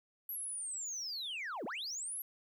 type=linear two-way sweep; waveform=sine; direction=down then up; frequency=11840 to 185.1 to 11840 Hz; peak=-36 dBFS; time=0.29-2.22 s; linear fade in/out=2 ms; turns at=1.65 s; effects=tanh soft clip ceiling -37 dBFS + 12-bit